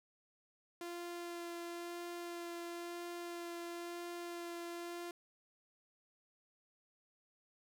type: tone with vibrato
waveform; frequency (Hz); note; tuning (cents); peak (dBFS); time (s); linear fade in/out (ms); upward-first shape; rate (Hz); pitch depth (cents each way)
sawtooth; 344.8; F4; -22; -39; 0.81-5.11; 2; sine; 0.99; 11
effects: none